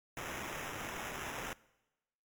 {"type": "noise with sample-and-hold", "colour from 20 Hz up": "white", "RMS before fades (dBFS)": -42, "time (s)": [0.17, 1.53], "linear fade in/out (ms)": 0, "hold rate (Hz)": 4410, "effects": ["noise-tail reverb RT60 1.0 s tail -22 dB re dry", "MP3 96 kbps"]}